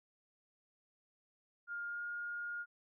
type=tone with pitch glide; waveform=sine; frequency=1411 to 1422.5 Hz; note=F6 to F6; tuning=+17 to +31 cents; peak=-39 dBFS; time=1.67-2.66 s; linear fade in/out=50 ms; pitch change=+14 cents; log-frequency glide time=1.87-2.02 s; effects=none